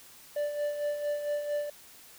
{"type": "tone with tremolo", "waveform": "triangle", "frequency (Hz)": 587, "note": "D5", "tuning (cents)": -1, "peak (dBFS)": -25, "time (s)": [0.36, 1.7], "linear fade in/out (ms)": 5, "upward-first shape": "sine", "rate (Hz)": 4.4, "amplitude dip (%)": 55, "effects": ["white hiss -53 dBFS RMS until 2.18 s"]}